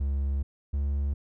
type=tone pair in turn; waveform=triangle; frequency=69.3 / 70.59 Hz; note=C#2 / C#2; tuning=0 / +32 cents; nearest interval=unison; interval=32 cents; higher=second; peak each=-23 dBFS; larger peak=neither; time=0-0.43 / 0.73-1.14 s; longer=first; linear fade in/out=10 ms; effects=none